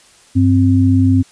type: tone pair together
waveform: sine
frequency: 98.1 / 261.9 Hz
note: G2 / C4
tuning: +2 / +2 cents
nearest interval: octave + perfect fourth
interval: 1700 cents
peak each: -11 dBFS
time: 0.35-1.23 s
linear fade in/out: 20 ms
effects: white hiss -47 dBFS RMS until 1.31 s + resampled to 22050 Hz